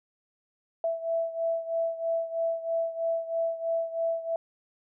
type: beating tone pair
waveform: sine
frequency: 661 / 664.1 Hz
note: E5 / E5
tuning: +5 / +13 cents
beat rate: 3.1 Hz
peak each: -28 / -32 dBFS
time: 0.84-4.36 s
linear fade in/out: 2 ms
effects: none